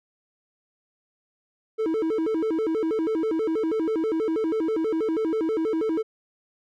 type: tone with vibrato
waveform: triangle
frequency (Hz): 376.7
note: F#4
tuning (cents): +31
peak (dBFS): -20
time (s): 1.78-6.03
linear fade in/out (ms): 20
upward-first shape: square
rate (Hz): 6.2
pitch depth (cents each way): 270
effects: none

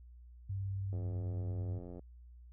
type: tone with vibrato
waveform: sine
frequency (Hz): 97.7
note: G2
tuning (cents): -5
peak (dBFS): -35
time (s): 0.49-1.79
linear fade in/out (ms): 10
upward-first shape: sine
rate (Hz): 18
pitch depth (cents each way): 13
type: click train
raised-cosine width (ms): 2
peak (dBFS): -35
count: 95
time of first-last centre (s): 0.93-1.993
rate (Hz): 88.4
effects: added 60 Hz sine -52 dBFS peak until 2.52 s

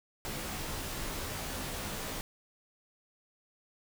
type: noise with comb filter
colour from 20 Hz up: pink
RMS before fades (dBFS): -38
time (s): 0.25-2.21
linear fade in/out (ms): 0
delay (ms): 17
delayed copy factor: -0.8
effects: none

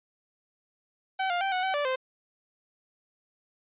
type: tone with pitch steps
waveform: sawtooth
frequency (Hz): 763 / 704 / 778 / 737 / 762 / 582 / 519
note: G5 / F5 / G5 / F#5 / G5 / D5 / C5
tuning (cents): -47 / +14 / -13 / -7 / -49 / -16 / -14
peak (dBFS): -22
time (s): 1.19-1.96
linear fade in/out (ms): 10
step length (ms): 110
effects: resampled to 8000 Hz

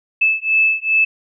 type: beating tone pair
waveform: sine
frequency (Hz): 2617 / 2619.5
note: E7 / E7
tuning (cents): -13 / -12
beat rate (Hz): 2.5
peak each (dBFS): -16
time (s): 0.21-1.05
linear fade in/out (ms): 10
effects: none

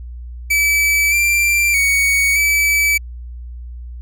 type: tone with pitch steps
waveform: 45% pulse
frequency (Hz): 2301 / 2361 / 2236 / 2301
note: D7 / D7 / C#7 / D7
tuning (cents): -36 / +9 / +14 / -36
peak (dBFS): -12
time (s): 0.5-2.98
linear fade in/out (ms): 10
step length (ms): 620
effects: added 60 Hz sine -28 dBFS peak until 4.01 s

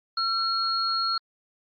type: tone pair together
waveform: sine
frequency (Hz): 1352 / 4303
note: E6 / C8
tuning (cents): +43 / +48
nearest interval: octave + minor sixth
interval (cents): 2005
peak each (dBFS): -26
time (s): 0.17-1.18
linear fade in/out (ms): 5
effects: Opus 48 kbps

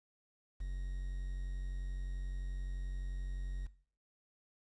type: tone with quantisation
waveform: triangle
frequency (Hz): 45.77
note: F#1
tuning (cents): -18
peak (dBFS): -34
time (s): 0.6-3.67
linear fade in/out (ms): 10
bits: 10
effects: noise-tail reverb RT60 0.5 s tail -18 dB re dry + resampled to 22050 Hz

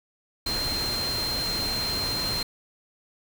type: tone in noise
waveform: sine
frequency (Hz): 4165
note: C8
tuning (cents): -9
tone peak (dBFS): -27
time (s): 0.46-2.43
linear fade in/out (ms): 5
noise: pink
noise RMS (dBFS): -32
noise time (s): 0.46-2.43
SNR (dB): +2
effects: none

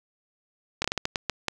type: slowing click train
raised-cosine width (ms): 0.2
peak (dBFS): -8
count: 9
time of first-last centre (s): 0.82-1.483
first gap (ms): 24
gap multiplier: 1.34
effects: none

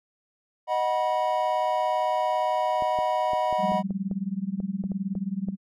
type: chord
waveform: triangle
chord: B major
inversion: first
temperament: equal with one note detuned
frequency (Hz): 622.3 / 740 / 972.5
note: D#5 / F#5 / B5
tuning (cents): 0 / 0 / -27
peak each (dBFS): -25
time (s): 0.67-3.83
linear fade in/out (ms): 50
type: clicks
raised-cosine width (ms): 2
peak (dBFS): -25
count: 12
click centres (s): 2.823 / 2.988 / 3.334 / 3.527 / 3.719 / 3.907 / 4.113 / 4.602 / 4.839 / 4.918 / 5.153 / 5.486
type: tone with tremolo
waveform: sine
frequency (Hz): 193.8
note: G3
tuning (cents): -20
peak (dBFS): -23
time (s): 3.58-5.57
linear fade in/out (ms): 50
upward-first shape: sine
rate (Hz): 19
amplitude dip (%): 90
effects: none

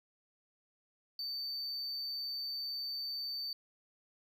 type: tone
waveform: sine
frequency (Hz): 4569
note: D8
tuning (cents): -48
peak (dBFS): -34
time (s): 1.19-3.53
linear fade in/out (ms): 2
effects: tanh soft clip ceiling -36 dBFS + 12-bit

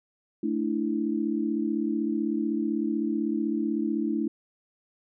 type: chord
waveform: sine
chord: A suspended fourth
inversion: none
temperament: equal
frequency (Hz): 220 / 293.7 / 329.6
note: A3 / D4 / E4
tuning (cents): 0 / 0 / 0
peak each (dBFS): -29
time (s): 0.43-4.28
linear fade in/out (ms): 5
effects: none

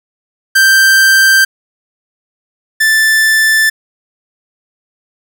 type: tone pair in turn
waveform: 45% pulse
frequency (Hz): 1568 / 1761.2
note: G6 / A6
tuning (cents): 0 / +1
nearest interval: major second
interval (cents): 201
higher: second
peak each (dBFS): -5 / -7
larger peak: first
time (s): 0.55-1.45 / 2.8-3.7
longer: neither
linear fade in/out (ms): 10
effects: none

